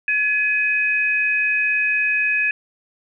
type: tone pair together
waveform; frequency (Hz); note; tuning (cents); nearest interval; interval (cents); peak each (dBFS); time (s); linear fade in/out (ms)
sine; 1701 / 2517; G#6 / D#7; +41 / +19; perfect fifth; 678; -21 / -18; 0.08-2.51; 2
effects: none